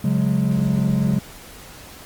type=chord; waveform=triangle; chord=C# suspended fourth; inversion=none; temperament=equal with one note detuned; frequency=138.59 / 182.13 / 207.7 Hz; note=C#3 / F#3 / G#3; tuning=0 / -27 / 0 cents; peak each=-19 dBFS; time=0.04-1.19 s; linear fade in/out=5 ms; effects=pink hiss -41 dBFS RMS until 2.05 s + Opus 32 kbps